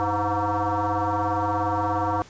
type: tone with frequency modulation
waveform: sine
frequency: 112 Hz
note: A2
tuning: 31 cents sharp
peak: -21 dBFS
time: 0-2.22 s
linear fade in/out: 0 ms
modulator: 207 Hz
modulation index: 5.4
effects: pink hiss -48 dBFS RMS until 2.29 s + resampled to 16000 Hz